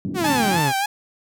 pink band-pass noise, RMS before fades -29 dBFS, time 0.05-0.6 s, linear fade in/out 0 ms, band 120 to 300 Hz, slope 24 dB/octave
sawtooth exponential sweep, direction down, 392 to 122.8 Hz, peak -16 dBFS, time 0.14-0.73 s, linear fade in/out 50 ms
sawtooth tone with vibrato, 830.6 Hz, G#5, in tune, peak -16 dBFS, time 0.24-0.86 s, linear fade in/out 5 ms, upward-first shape sine, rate 3.3 Hz, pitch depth 120 cents each way
effects none

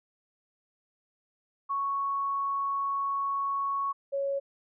sine tone pair in turn, 1109 / 554.5 Hz, C#6 / C#5, 0 / 0 cents, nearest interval octave, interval 1200 cents, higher first, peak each -27 dBFS, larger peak neither, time 1.69-3.93 / 4.12-4.4 s, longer first, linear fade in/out 20 ms, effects none

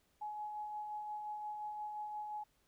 sine tone with tremolo, 843 Hz, G#5, 26 cents sharp, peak -39 dBFS, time 0.21-2.44 s, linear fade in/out 10 ms, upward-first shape sine, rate 5.7 Hz, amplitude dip 30%, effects pink hiss -75 dBFS RMS until 2.67 s

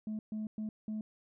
sine tone bursts at uneven times, 215.5 Hz, A3, 36 cents flat, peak -33 dBFS, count 4, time 0.07-0.19 / 0.32-0.47 / 0.58-0.69 / 0.88-1.01 s, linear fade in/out 2 ms, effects tanh soft clip ceiling -33 dBFS

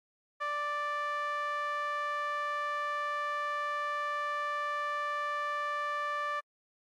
sawtooth tone with band-pass filter, 587.3 Hz, D5, in tune, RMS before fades -34 dBFS, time 0.4-6.41 s, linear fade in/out 20 ms, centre 1400 Hz, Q 5.4, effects AAC 64 kbps

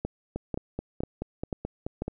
two click trains, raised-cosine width 2 ms, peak -18 / -16 dBFS, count 9 / 5, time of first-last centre 0.36-2.08 / 0.05-2.02 s, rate 4.65 / 2.03 Hz, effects none

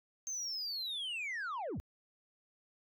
sine linear sweep, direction down, 6370 to 38.26 Hz, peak -34 dBFS, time 0.27-1.8 s, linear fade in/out 0 ms, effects tanh soft clip ceiling -36 dBFS

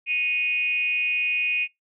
sine tone with frequency modulation, 2489 Hz, D#7, in tune, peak -21 dBFS, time 0.06-1.68 s, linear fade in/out 50 ms, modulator 305 Hz, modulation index 0.53, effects noise-tail reverb RT60 0.2 s tail -26 dB re dry

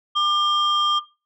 sine tone pair together, 1197 / 3200 Hz, D6 / G7, +33 / +35 cents, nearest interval octave + perfect fourth, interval 1702 cents, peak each -18 dBFS, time 0.15-1 s, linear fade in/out 20 ms, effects noise-tail reverb RT60 0.3 s tail -17 dB re dry + tanh soft clip ceiling -13 dBFS

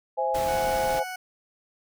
sine chord, C augmented, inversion none, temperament equal, 523.3 / 659.3 / 830.6 Hz, C5 / E5 / G#5, 0 / 0 / 0 cents, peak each -27 / -30 / -26 dBFS, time 0.17-1.04 s, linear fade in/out 20 ms
pink noise, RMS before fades -35 dBFS, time 0.34-1 s, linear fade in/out 10 ms
20% pulse tone, 740 Hz, F#5, in tune, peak -28 dBFS, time 0.48-1.16 s, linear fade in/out 5 ms
effects none

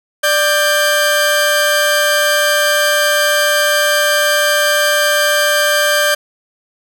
sawtooth tone pair together, 592 / 1580.5 Hz, D5 / G6, +14 / +14 cents, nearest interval octave + perfect fourth, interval 1700 cents, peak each -10 dBFS, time 0.23-6.15 s, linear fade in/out 10 ms, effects none

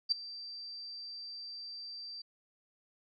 sine tone with ADSR envelope, 4682 Hz, D8, 6 cents flat, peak -23 dBFS, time 0.09-2.22 s, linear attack 28 ms, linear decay 9 ms, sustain -19 dB, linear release 8 ms, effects none

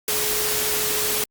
sine tone in noise, 425.3 Hz, G#4, 41 cents sharp, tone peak -30 dBFS, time 0.08-1.24 s, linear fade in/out 2 ms, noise white, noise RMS -23 dBFS, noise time 0.08-1.24 s, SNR -10 dB, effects Opus 48 kbps

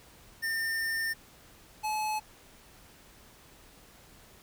square tone pair in turn, 1808 / 857.7 Hz, A6 / A5, +47 / -44 cents, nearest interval octave + minor second, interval 1291 cents, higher first, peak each -30 / -30 dBFS, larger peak neither, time 0.42-1.14 / 1.83-2.2 s, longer first, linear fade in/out 20 ms, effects pink hiss -56 dBFS RMS until 4.42 s

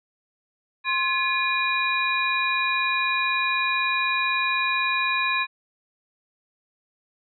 sine tone cluster, 1054 / 1704 / 2436 / 3876 Hz, C6 / G#6 / D#7 / B7, +12 / +44 / -37 / -33 cents, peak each -26 / -28 / -24 / -30 dBFS, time 0.84-5.47 s, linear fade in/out 50 ms, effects none

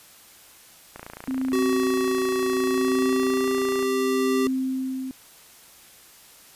click train, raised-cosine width 0.5 ms, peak -22 dBFS, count 83, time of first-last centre 0.96-3.827 s, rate 28.6 Hz
sine tone with tremolo, 261.6 Hz, C4, in tune, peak -21 dBFS, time 1.28-5.11 s, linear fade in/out 0 ms, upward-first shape triangle, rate 0.71 Hz, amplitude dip 65%
square tone with pitch glide, 377.4 to 392.1 Hz, F#4 to G4, +34 to 0 cents, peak -23 dBFS, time 1.53-4.47 s, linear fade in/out 0 ms, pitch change +66 cents, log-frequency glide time 2.77-3.52 s
effects white hiss -50 dBFS RMS until 6.55 s + resampled to 32000 Hz

